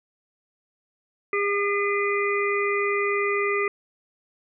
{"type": "harmonic tone", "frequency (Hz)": 404.8, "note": "G#4", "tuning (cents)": -44, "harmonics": [1, 3, 5, 6], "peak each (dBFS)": [-24, -28, -27, -31], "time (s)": [1.33, 3.68], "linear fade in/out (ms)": 2, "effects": []}